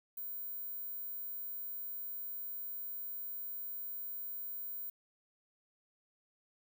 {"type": "tone", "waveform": "sine", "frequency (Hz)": 15200, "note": "A#9", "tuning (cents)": 33, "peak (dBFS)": -39, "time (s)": [0.17, 4.9], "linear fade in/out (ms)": 5, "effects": ["11-bit"]}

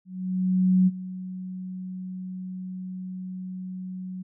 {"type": "tone with ADSR envelope", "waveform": "sine", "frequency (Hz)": 185, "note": "F#3", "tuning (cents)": 0, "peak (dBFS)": -15, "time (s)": [0.05, 4.23], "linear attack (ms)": 820, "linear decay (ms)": 34, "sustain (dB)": -17, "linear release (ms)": 15, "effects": []}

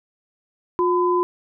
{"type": "tone pair together", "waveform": "sine", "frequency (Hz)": [357.1, 1010], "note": ["F4", "B5"], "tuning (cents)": [39, 39], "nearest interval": "octave + tritone", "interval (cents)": 1800, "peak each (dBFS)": [-18, -20], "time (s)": [0.79, 1.23], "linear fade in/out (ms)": 0, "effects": []}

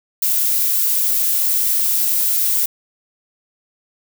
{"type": "noise", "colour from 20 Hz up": "violet", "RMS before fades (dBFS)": -17, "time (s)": [0.22, 2.66], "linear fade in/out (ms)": 5, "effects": []}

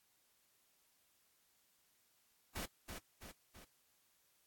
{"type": "noise with echo", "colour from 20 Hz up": "pink", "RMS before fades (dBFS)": -43, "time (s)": [2.55, 2.66], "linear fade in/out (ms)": 10, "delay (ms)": 330, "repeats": 3, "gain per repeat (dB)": -5, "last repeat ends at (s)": 3.65, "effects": ["white hiss -75 dBFS RMS until 4.46 s", "AAC 64 kbps"]}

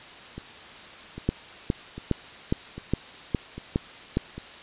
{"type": "two click trains", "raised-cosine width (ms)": 3, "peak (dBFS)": [-9, -23], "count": [8, 6], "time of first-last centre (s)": [[1.29, 4.171], [0.38, 4.38]], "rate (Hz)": [2.43, 1.25], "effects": ["white hiss -44 dBFS RMS until 4.62 s", "resampled to 8000 Hz"]}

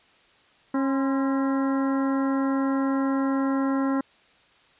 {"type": "harmonic tone with a mistuned harmonic", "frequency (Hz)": 271.6, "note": "C#4", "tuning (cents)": -35, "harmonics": [1, 2, 3, 4, 5, 6, 7], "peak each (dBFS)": [-22, -32, -36, -34, -36, -43, -43], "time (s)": [0.74, 4.01], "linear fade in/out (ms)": 5, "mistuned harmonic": 4, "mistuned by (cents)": -69, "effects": ["white hiss -58 dBFS RMS until 4.79 s", "resampled to 8000 Hz"]}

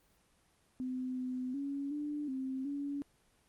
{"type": "tone with pitch steps", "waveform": "sine", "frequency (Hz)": [255.5, 254.1, 279.8, 295.1, 263.2, 283.7], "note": ["C4", "B3", "C#4", "D4", "C4", "C#4"], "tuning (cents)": [-41, 49, 16, 8, 10, 40], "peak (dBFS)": -35, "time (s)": [0.8, 3.02], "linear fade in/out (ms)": 0, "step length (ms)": 370, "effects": ["pink hiss -70 dBFS RMS until 3.48 s", "Opus 24 kbps"]}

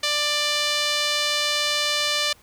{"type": "tone with band-pass filter", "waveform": "sawtooth", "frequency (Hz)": 591, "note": "D5", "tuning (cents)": 11, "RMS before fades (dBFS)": -23, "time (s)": [0.03, 2.33], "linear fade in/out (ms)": 5, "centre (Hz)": 4000, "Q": 1.4, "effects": ["pink hiss -54 dBFS RMS until 2.42 s"]}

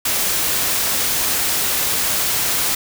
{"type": "noise", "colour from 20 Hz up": "white", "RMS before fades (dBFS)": -19, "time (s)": [0.05, 2.75], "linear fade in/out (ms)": 5, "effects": []}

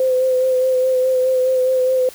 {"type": "tone with vibrato", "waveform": "sine", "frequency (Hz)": 514, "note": "C5", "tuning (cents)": -31, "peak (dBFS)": -13, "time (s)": [0, 2.09], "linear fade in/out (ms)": 2, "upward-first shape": "sine", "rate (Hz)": 4.8, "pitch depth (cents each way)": 23, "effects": ["white hiss -40 dBFS RMS until 2.14 s"]}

